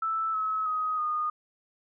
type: tone with pitch steps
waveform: sine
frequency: 1318.5 / 1287.6 / 1257.5 / 1228.1 Hz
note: E6 / E6 / D#6 / D#6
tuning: 0 / -41 / +18 / -23 cents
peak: -26 dBFS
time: 0.02-1.3 s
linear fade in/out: 5 ms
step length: 320 ms
effects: none